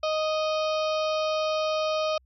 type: harmonic tone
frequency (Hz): 622.3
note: D#5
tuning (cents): 0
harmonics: 1 / 2 / 4 / 5 / 6 / 7 / 8 / 9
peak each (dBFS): -25 / -31 / -37 / -39 / -41 / -42 / -43 / -44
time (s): 0.03-2.18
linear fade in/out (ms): 5
effects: added 64 Hz sine -59 dBFS peak until 2.25 s